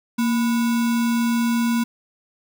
sine tone with sample-and-hold, 233.1 Hz, A#3, in tune, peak -17 dBFS, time 0.18-1.84 s, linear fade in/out 10 ms, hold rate 1225 Hz, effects none

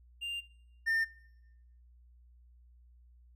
triangle tone pair in turn, 2794 / 1808.1 Hz, F7 / A6, 0 / +47 cents, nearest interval minor sixth, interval 753 cents, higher first, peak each -34 / -26 dBFS, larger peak second, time 0.21-0.41 / 0.86-1.05 s, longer first, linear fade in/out 20 ms, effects noise-tail reverb RT60 0.9 s tail -20 dB re dry + added 60 Hz sine -57 dBFS peak until 3.35 s

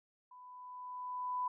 sine tone with level ramp, 997 Hz, B5, 16 cents sharp, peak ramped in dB -53 to -32 dBFS, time 0.31-1.48 s, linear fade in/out 5 ms, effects none

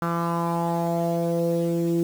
sawtooth tone with low-pass filter sweep, 169.2 Hz, E3, 45 cents sharp, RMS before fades -24 dBFS, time 0.02-2.03 s, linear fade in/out 0 ms, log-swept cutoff 1300 to 360 Hz, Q 4.4, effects 7-bit

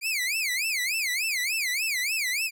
sawtooth tone with vibrato, 2286 Hz, D7, 47 cents flat, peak -22 dBFS, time 0.01-2.51 s, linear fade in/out 50 ms, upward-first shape sine, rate 3.4 Hz, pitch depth 270 cents each way, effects none

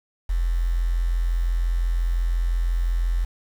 sine tone with quantisation, 42.89 Hz, F1, 31 cents flat, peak -19 dBFS, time 0.29-3.25 s, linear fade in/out 10 ms, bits 7, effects none

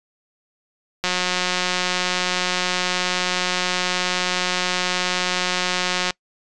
click train, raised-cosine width 0.2 ms, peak -4 dBFS, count 918, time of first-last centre 1.04-6.106 s, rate 181 Hz, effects noise-tail reverb RT60 0.1 s tail -25 dB re dry + resampled to 24000 Hz

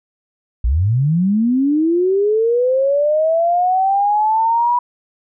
sine linear sweep, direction up, 51.91 to 980 Hz, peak -12 dBFS, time 0.64-4.79 s, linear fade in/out 5 ms, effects none

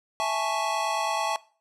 square chord, A major seventh, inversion second, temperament equal, 659.3 / 830.6 / 880 / 1108.7 Hz, E5 / G#5 / A5 / C#6, 0 / 0 / 0 / 0 cents, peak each -31 / -31 / -31 / -31 dBFS, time 0.2-1.36 s, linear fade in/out 0 ms, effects noise-tail reverb RT60 0.4 s tail -20 dB re dry + low-pass 9000 Hz 12 dB/octave

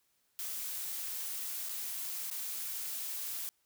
blue noise with dropouts, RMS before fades -39 dBFS, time 0.39-3.49 s, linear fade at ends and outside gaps 0 ms, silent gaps 1.687-1.693 / 2.301-2.313 s, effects white hiss -75 dBFS RMS until 3.65 s

